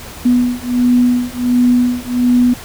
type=beating tone pair; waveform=sine; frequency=245.2 / 246.6 Hz; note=B3 / B3; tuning=-12 / -2 cents; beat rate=1.4 Hz; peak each=-13 dBFS; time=0.25-2.54 s; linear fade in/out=10 ms; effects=added 81 Hz sine -40 dBFS peak until 2.64 s + pink hiss -32 dBFS RMS until 2.64 s